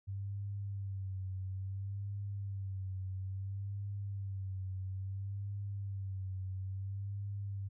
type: tone with vibrato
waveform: sine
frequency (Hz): 97.4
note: G2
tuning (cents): -11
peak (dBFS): -37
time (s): 0.07-7.69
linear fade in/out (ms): 20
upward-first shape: sine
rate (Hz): 0.59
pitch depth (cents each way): 55
effects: none